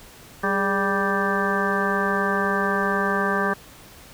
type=harmonic tone with a mistuned harmonic; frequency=196 Hz; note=G3; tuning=in tune; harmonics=1 / 2 / 3 / 4 / 5 / 6 / 8 / 9; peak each=-27 / -27 / -30 / -31 / -31 / -26 / -26 / -31 dBFS; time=0.43-3.54 s; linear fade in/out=10 ms; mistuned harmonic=2; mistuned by=+66 cents; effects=pink hiss -46 dBFS RMS until 4.13 s